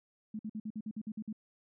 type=tone bursts; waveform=sine; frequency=215.7 Hz; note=A3; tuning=34 cents flat; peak=-36 dBFS; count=10; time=0.34-1.328 s; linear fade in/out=5 ms; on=52 ms; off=52 ms; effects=none